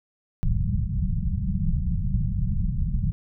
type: low-pass noise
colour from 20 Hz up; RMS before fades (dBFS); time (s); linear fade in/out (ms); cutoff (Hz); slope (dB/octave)
pink; -24; 0.43-3.12; 0; 200; 96
effects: none